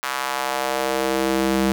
square tone with high-pass filter sweep, 66.1 Hz, C2, 18 cents sharp, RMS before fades -22 dBFS, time 0.03-1.72 s, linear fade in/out 0 ms, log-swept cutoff 1200 to 220 Hz, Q 1.6, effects none

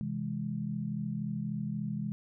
sine chord, C augmented, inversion none, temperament equal with one note detuned, 130.81 / 163.96 / 207.7 Hz, C3 / E3 / G#3, 0 / -9 / 0 cents, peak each -38 / -37 / -35 dBFS, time 0.01-2.12 s, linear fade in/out 0 ms, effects none

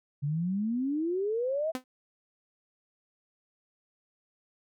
sine exponential sweep, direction up, 138.59 to 663 Hz, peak -27 dBFS, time 0.22-1.72 s, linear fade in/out 20 ms
sawtooth tone with exponential decay, 255.9 Hz, C4, 38 cents flat, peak -24 dBFS, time 1.75-1.84 s, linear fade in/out 0 ms, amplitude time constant 18 ms
effects none

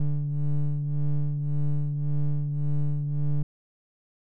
triangle ring-modulated tone, 73 Hz, D2, 10 cents flat, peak -17 dBFS, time 0-3.43 s, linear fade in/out 5 ms, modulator 72.1 Hz, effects none

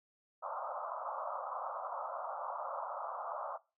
white band-pass noise, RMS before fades -41 dBFS, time 0.42-3.58 s, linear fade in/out 20 ms, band 540 to 1300 Hz, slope 96 dB/octave, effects noise-tail reverb RT60 0.3 s tail -21 dB re dry

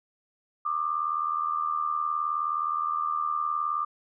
sine tone with amplitude modulation, 1194 Hz, D6, 28 cents sharp, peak -22 dBFS, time 0.65-3.85 s, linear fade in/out 10 ms, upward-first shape sine, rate 79.3 Hz, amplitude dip 75%, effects none

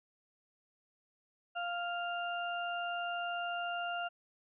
harmonic tone, 698.5 Hz, F5, in tune, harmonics 1 / 2 / 4, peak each -37 / -39 / -43 dBFS, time 1.55-4.09 s, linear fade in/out 20 ms, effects none

